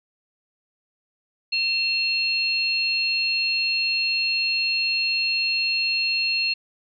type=tone pair together; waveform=sine; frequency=2700 / 4251 Hz; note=E7 / C8; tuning=+41 / +27 cents; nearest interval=minor sixth; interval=786 cents; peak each=-23 dBFS; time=1.52-6.54 s; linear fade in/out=10 ms; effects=none